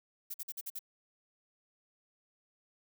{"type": "noise bursts", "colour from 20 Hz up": "violet", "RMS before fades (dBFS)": -40, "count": 6, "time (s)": [0.3, 0.792], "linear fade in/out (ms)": 10, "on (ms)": 42, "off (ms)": 48, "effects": []}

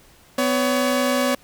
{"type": "tone pair together", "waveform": "sawtooth", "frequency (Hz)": [251.4, 563.4], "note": ["B3", "C#5"], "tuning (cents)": [31, 28], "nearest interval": "octave + major second", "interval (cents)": 1397, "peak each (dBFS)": -17, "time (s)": [0.38, 1.35], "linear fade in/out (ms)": 5, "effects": ["pink hiss -52 dBFS RMS until 1.43 s"]}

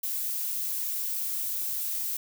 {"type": "noise", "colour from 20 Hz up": "violet", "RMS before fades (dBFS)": -31, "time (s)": [0.03, 2.17], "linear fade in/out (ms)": 5, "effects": []}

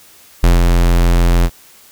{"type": "tone with ADSR envelope", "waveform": "square", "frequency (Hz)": 43.25, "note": "F1", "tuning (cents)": -16, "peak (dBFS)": -6, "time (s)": [0.43, 1.5], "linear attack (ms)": 8, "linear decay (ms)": 160, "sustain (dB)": -3, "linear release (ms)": 53, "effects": ["white hiss -44 dBFS RMS until 1.91 s"]}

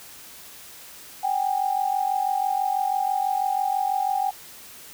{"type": "tone pair together", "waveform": "sine", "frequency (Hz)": [763.9, 810], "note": ["G5", "G#5"], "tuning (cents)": [-45, -43], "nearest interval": "minor second", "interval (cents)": 102, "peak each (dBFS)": -24, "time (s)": [1.23, 4.31], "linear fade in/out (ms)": 10, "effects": ["white hiss -44 dBFS RMS until 4.93 s"]}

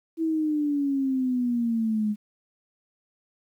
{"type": "exponential sweep", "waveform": "sine", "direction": "down", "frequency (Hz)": [328.6, 207.7], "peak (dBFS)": -22, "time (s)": [0.17, 2.16], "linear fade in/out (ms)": 50, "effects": ["10-bit"]}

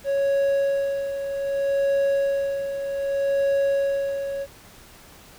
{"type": "tone with tremolo", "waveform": "triangle", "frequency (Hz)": 554.4, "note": "C#5", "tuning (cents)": 0, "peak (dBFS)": -16, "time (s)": [0.04, 4.47], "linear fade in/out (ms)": 50, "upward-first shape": "sine", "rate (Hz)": 0.64, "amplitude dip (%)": 60, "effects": ["pink hiss -48 dBFS RMS until 5.38 s"]}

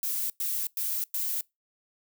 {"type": "noise bursts", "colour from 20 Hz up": "violet", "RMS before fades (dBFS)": -30, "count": 4, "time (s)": [0.03, 1.41], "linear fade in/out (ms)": 2, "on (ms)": 270, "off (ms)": 100, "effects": ["noise-tail reverb RT60 0.2 s tail -24 dB re dry"]}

